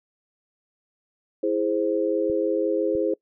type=chord; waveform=sine; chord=E augmented; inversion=none; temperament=equal; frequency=329.6 / 415.3 / 523.3 Hz; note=E4 / G#4 / B#4; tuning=0 / 0 / 0 cents; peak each=-25 dBFS; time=1.43-3.14 s; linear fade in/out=5 ms
type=clicks; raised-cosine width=5 ms; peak=-28 dBFS; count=2; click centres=2.299 / 2.952 s
effects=noise-tail reverb RT60 0.1 s tail -24 dB re dry